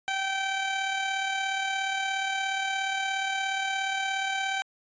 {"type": "tone with amplitude modulation", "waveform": "15% pulse", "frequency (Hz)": 775, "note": "G5", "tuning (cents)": -20, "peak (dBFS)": -19, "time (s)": [0.08, 4.62], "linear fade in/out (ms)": 0, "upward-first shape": "sine", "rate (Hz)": 37, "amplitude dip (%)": 35, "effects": ["resampled to 16000 Hz"]}